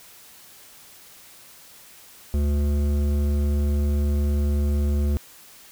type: tone with hard clipping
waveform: sine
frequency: 72.4 Hz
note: D2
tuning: 24 cents flat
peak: -21 dBFS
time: 2.34-5.17 s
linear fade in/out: 0 ms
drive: 12 dB
effects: white hiss -48 dBFS RMS until 5.71 s